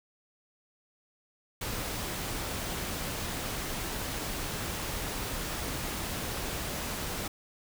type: noise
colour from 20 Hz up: pink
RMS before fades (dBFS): -35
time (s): 1.61-7.28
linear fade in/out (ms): 5
effects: none